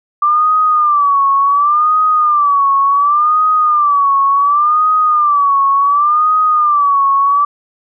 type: tone with vibrato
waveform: sine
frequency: 1174.7 Hz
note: D6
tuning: in tune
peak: -8 dBFS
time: 0.22-7.45 s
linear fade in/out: 5 ms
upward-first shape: sine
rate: 0.69 Hz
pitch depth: 110 cents each way
effects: none